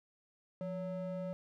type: ring-modulated tone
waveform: triangle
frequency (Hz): 368.7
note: F#4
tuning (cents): -6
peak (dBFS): -32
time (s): 0.61-1.33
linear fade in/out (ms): 0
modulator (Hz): 194
effects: none